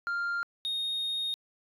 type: tone pair in turn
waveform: sine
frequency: 1396 / 3712 Hz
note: F6 / A#7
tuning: -1 / -8 cents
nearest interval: octave + perfect fourth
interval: 1693 cents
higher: second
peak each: -26 / -27 dBFS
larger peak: first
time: 0.07-0.43 / 0.65-1.34 s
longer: second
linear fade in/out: 0 ms
effects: tanh soft clip ceiling -28 dBFS